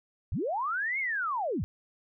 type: linear two-way sweep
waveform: sine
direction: up then down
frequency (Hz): 52.2 to 2217 to 52.2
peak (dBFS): -28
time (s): 0.32-1.64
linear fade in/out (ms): 0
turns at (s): 0.99
effects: none